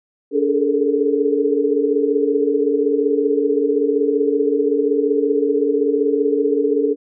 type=tone cluster; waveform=sine; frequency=287.9 / 415.5 / 431.1 / 456.5 Hz; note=D4 / G#4 / A4 / A#4; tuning=-34 / +1 / -35 / -36 cents; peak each=-20 dBFS; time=0.31-6.96 s; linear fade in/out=50 ms; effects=none